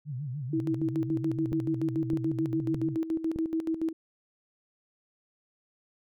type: tone with vibrato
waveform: sine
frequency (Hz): 136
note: C#3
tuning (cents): -33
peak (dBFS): -32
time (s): 0.05-2.98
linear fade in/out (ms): 50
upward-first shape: sine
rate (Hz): 6.8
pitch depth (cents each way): 190
type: tone with tremolo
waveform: sine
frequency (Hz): 323.7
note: E4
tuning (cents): -31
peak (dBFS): -25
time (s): 0.53-3.93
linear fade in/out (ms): 5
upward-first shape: square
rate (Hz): 7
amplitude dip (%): 70
type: click train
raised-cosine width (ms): 3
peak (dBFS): -23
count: 4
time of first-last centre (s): 1.52-3.36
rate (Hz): 1.63
effects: none